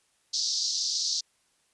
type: band-pass noise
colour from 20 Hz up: white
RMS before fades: -29 dBFS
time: 0.33-1.21 s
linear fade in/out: 10 ms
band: 4200 to 5900 Hz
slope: 48 dB/octave
effects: white hiss -69 dBFS RMS until 1.73 s + resampled to 24000 Hz